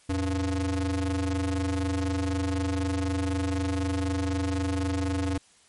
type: ring-modulated tone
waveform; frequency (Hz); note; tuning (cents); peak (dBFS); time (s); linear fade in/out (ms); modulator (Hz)
square; 98; G2; 0; -23; 0.09-5.38; 5; 184
effects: white hiss -59 dBFS RMS until 5.68 s + MP3 48 kbps